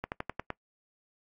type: slowing click train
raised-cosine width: 0.5 ms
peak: -18 dBFS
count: 6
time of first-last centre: 0.04-0.503 s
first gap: 79 ms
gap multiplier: 1.08
effects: noise-tail reverb RT60 0.1 s tail -23 dB re dry + AAC 32 kbps